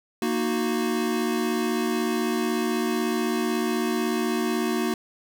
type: chord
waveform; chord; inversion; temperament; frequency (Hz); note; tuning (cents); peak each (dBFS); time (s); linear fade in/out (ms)
square; D# minor; second; equal with one note detuned; 233.1 / 311.1 / 367.2; A#3 / D#4 / F#4; 0 / 0 / -13; -27 / -30 / -28; 0.22-4.94; 2
effects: none